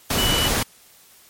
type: tone in noise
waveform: sine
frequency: 2960 Hz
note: F#7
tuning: in tune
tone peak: -21 dBFS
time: 0.18-0.48 s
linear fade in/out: 5 ms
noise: pink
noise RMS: -21 dBFS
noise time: 0.1-0.63 s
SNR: -3 dB
effects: white hiss -51 dBFS RMS until 1.29 s + MP3 64 kbps